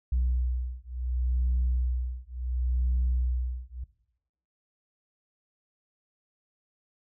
sine beating tone pair, 61.74 / 62.44 Hz, B1 / B1, 0 / +20 cents, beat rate 0.7 Hz, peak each -27 dBFS, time 0.12-3.84 s, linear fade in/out 5 ms, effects noise-tail reverb RT60 0.8 s tail -18 dB re dry + tanh soft clip ceiling -20 dBFS

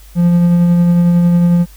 triangle tone with tremolo, 173.6 Hz, F3, 10 cents flat, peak -4 dBFS, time 0.15-1.66 s, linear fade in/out 50 ms, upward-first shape triangle, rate 11 Hz, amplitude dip 25%, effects added 50 Hz sine -36 dBFS peak until 1.76 s + white hiss -45 dBFS RMS until 1.76 s

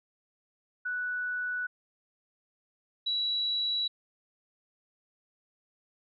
sine tone pair in turn, 1480 / 3915 Hz, F#6 / B7, 0 / -16 cents, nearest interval octave + perfect fourth, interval 1684 cents, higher second, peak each -30 / -27 dBFS, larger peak second, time 0.85-1.67 / 3.06-3.88 s, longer neither, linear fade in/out 10 ms, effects none

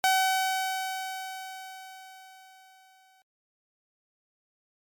sawtooth tone with exponential decay, 758 Hz, F#5, 42 cents sharp, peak -16 dBFS, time 0.04-3.22 s, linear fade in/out 0 ms, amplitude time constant 690 ms, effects MP3 96 kbps

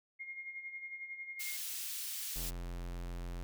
sine tone with tremolo, 2135 Hz, C7, 34 cents sharp, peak -40 dBFS, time 0.19-1.57 s, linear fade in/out 20 ms, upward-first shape sine, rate 11 Hz, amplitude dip 60%
white high-pass noise, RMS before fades -41 dBFS, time 1.39-2.51 s, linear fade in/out 20 ms, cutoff 2600 Hz, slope 12 dB/octave
square tone, 43.65 Hz, F1, in tune, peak -40 dBFS, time 2.36-3.43 s, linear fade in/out 0 ms
effects none

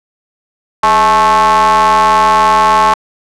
square ring-modulated tone, 113.3 Hz, A#2, 49 cents flat, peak -4 dBFS, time 0.83-2.94 s, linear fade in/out 5 ms, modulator 978 Hz, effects low-pass 8000 Hz 12 dB/octave

